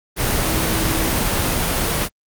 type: tone in noise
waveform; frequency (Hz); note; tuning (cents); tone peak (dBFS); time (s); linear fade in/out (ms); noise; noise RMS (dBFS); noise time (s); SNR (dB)
sine; 323.2; E4; -34; -26; 0.43-1.12; 50; pink; -19; 0.16-2.09; -10
effects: Opus 24 kbps